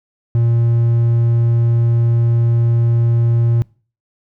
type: tone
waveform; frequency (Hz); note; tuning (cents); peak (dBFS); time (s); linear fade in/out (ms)
triangle; 117.1; A#2; +8; -9; 0.35-3.62; 0
effects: noise-tail reverb RT60 0.4 s tail -24 dB re dry